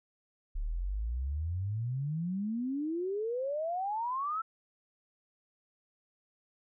sine exponential sweep, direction up, 34.65 to 1345 Hz, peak -31 dBFS, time 0.55-4.42 s, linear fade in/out 10 ms, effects none

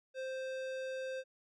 sine tone with tanh clipping, 523.3 Hz, C5, in tune, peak -40 dBFS, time 0.14-1.24 s, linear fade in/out 50 ms, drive 18 dB, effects none

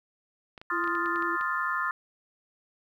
clicks, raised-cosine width 0.3 ms, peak -28 dBFS, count 9, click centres 0.578 / 0.615 / 0.841 / 0.876 / 0.952 / 1.059 / 1.159 / 1.224 / 1.411 s
sine chord, F dominant seventh, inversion second, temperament equal, 1046.5 / 1244.5 / 1396.9 / 1760 Hz, C6 / Eb6 / F6 / A6, 0 / 0 / 0 / 0 cents, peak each -32 dBFS, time 0.7-1.91 s, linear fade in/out 2 ms
sine tone with vibrato, 338.7 Hz, E4, 47 cents sharp, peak -33 dBFS, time 0.71-1.37 s, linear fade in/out 20 ms, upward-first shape triangle, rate 9.6 Hz, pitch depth 21 cents each way
effects 10-bit

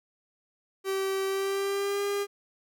45% pulse tone with pitch glide, 386.4 to 403.5 Hz, G4 to G#4, -25 to -50 cents, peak -27 dBFS, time 0.84-2.27 s, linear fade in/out 50 ms, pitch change +75 cents, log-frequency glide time 1.26-2.03 s, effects none

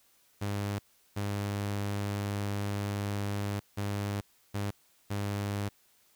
sawtooth tone bursts at uneven times, 101.4 Hz, G#2, 41 cents flat, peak -27 dBFS, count 5, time 0.41-0.79 / 1.16-3.6 / 3.77-4.21 / 4.54-4.71 / 5.1-5.69 s, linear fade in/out 10 ms, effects white hiss -66 dBFS RMS until 6.15 s

